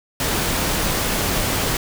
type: noise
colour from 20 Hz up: pink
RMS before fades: -21 dBFS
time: 0.2-1.77 s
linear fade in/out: 2 ms
effects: none